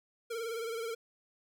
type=tone with vibrato; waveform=square; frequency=457.5 Hz; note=A#4; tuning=32 cents flat; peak=-36 dBFS; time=0.3-0.95 s; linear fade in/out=10 ms; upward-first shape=sine; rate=19 Hz; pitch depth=59 cents each way; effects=none